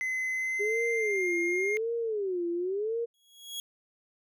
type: tone with pitch glide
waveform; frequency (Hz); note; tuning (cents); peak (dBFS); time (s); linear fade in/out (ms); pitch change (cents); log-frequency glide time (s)
triangle; 2042 to 2126; C7 to C7; -43 to +27; -27; 0.01-1.77; 0; +70; 0.32-1.37
type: tone with vibrato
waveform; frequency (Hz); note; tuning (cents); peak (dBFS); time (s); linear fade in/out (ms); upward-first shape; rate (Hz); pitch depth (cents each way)
sine; 400; G4; +35; -28; 0.59-3.06; 20; sine; 0.92; 270
type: tone with exponential growth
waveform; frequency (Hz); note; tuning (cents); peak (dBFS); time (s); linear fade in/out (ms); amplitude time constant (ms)
sawtooth; 3322; G#7; 0; -29; 3.14-3.6; 1; 98
effects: none